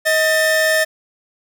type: tone pair together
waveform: 45% pulse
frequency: 631.6 / 1790 Hz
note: D#5 / A6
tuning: +26 / +29 cents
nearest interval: octave + tritone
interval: 1803 cents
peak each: -16 dBFS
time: 0.05-0.85 s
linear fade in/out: 20 ms
effects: none